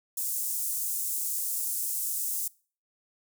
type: high-pass noise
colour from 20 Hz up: pink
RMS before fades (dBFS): -31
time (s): 0.17-2.48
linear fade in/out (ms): 5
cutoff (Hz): 7900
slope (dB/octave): 24
effects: noise-tail reverb RT60 0.4 s tail -23 dB re dry